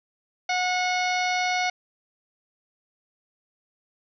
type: harmonic tone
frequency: 729 Hz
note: F#5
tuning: 26 cents flat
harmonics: 1 / 2 / 3 / 4 / 5 / 6 / 7 / 8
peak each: -25 / -32 / -27 / -38 / -37 / -36 / -40 / -38 dBFS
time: 0.49-1.7 s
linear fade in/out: 5 ms
effects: none